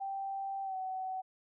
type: tone with pitch glide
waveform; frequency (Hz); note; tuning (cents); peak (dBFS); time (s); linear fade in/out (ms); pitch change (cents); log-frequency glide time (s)
sine; 782 to 753.6; G5 to F#5; -4 to +32; -35; 0-1.22; 20; -64; 0.63-0.76
effects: none